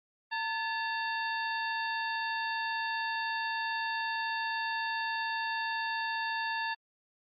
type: harmonic tone with a mistuned harmonic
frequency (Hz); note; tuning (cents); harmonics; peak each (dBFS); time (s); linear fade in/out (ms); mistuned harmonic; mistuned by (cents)
907; A#5; -48; 1 / 2 / 3 / 4 / 5; -34 / -34 / -41 / -44 / -44; 0.31-6.75; 20; 2; -84
effects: MP3 32 kbps